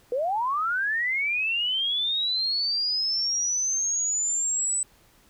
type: linear sweep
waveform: sine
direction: up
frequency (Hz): 467 to 8030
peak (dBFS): -23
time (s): 0.12-4.83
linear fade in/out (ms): 2
effects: pink hiss -59 dBFS RMS until 5.29 s